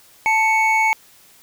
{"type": "tone pair together", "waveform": "triangle", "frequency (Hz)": [881, 2220], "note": ["A5", "C#7"], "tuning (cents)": [2, 2], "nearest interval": "octave + major third", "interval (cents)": 1600, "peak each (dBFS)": -15, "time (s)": [0.26, 0.93], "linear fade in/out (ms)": 0, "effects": ["white hiss -50 dBFS RMS until 1.42 s"]}